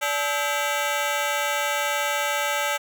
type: ring-modulated tone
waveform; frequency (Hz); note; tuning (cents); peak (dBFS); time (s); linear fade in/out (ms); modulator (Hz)
15% pulse; 721; F#5; -45; -13; 0.01-2.78; 20; 143
effects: none